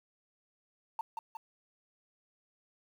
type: tone with echo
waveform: triangle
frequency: 899 Hz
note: A5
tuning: 37 cents sharp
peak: -28 dBFS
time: 0.99-1.01 s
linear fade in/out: 2 ms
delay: 180 ms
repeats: 2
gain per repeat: -5 dB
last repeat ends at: 1.37 s
effects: tanh soft clip ceiling -30 dBFS + 10-bit